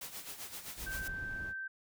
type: noise with tremolo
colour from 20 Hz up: white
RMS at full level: -43 dBFS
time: 0.01-1.08 s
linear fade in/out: 5 ms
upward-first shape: sine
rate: 7.7 Hz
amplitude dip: 65%
type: noise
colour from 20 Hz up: brown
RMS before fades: -46 dBFS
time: 0.76-1.54 s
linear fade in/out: 50 ms
type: tone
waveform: sine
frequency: 1557 Hz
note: G6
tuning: 12 cents flat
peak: -38 dBFS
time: 0.86-1.68 s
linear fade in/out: 10 ms
effects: none